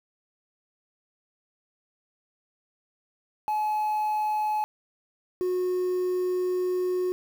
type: tone pair in turn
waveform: sine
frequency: 852 / 364.3 Hz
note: G#5 / F#4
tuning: +44 / -27 cents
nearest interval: octave + minor third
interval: 1471 cents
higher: first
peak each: -21 dBFS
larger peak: neither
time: 3.48-4.64 / 5.41-7.12 s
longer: second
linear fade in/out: 0 ms
effects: tanh soft clip ceiling -23 dBFS + 8-bit